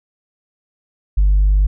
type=tone; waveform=sine; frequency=49.46 Hz; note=G1; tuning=16 cents sharp; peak=-8 dBFS; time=1.17-1.67 s; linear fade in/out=10 ms; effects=tanh soft clip ceiling -7 dBFS